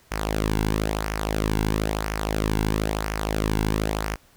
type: tone with flanger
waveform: sawtooth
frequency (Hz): 53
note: G#1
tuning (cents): +36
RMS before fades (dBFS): -25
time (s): 0.11-4.16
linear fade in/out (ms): 10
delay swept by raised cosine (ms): 0.25 to 1.65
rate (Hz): 1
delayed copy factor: -0.65
effects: pink hiss -57 dBFS RMS until 4.36 s